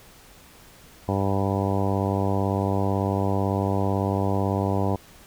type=harmonic tone; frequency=98 Hz; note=G2; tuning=in tune; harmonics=1 / 2 / 3 / 4 / 5 / 6 / 7 / 8 / 9 / 10; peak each=-25 / -28 / -30 / -31 / -32 / -33 / -33 / -34 / -35 / -35 dBFS; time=1.08-4.96 s; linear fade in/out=5 ms; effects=pink hiss -50 dBFS RMS until 5.26 s